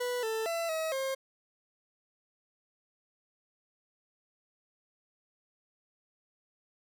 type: tone with pitch steps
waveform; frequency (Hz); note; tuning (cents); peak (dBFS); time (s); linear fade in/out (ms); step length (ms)
40% pulse; 492.1 / 443.5 / 670 / 639 / 534; B4 / A4 / E5 / D#5 / C5; -6 / +14 / +28 / +46 / +35; -30; 0-1.15; 10; 230
effects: none